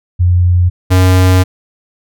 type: tone pair in turn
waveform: sine / square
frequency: 88.9 / 92.4 Hz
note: F2 / F#2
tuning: +31 / -2 cents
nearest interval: minor second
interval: 67 cents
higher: second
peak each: -6 dBFS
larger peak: neither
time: 0.19-0.7 / 0.9-1.44 s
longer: second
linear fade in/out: 20 ms
effects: none